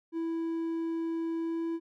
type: tone with pitch glide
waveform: triangle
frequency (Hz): 329.6 to 331.5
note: E4 to E4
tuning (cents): 0 to +10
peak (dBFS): -28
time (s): 0.12-1.8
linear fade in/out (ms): 50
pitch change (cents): +10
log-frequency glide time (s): 1.39-1.68
effects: none